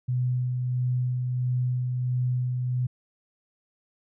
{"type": "tone with tremolo", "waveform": "sine", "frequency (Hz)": 125.3, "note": "B2", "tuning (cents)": 25, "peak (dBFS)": -22, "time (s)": [0.08, 2.87], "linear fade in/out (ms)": 10, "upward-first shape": "sine", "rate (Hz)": 1.5, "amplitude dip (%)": 30, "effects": []}